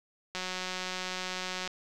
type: click train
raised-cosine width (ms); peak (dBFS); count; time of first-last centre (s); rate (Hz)
0.2; -18; 245; 0.35-1.676; 184
effects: none